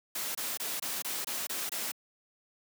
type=noise bursts; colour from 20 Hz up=white; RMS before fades=-35 dBFS; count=8; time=0.15-1.918 s; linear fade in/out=5 ms; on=200 ms; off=24 ms; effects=high-pass 200 Hz 12 dB/octave